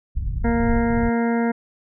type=low-pass noise; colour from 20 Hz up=pink; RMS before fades=-24 dBFS; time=0.15-1.1 s; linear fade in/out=20 ms; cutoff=130 Hz; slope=24 dB/octave
type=harmonic tone; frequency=233.1 Hz; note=A#3; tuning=in tune; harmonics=1 / 2 / 3 / 4 / 6 / 7 / 8 / 9; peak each=-19 / -25 / -29 / -31 / -35 / -36 / -37 / -38 dBFS; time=0.44-1.52 s; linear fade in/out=10 ms
effects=none